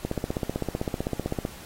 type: click train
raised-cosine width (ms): 2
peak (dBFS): -13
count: 23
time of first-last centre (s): 0.05-1.451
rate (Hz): 15.7
effects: pink hiss -45 dBFS RMS until 1.65 s + AAC 48 kbps